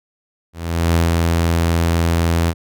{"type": "tone with ADSR envelope", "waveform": "sawtooth", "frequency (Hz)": 83.8, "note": "E2", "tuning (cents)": 29, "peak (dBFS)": -8, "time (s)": [0.53, 2.54], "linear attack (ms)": 420, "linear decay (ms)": 140, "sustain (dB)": -2, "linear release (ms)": 53, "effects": []}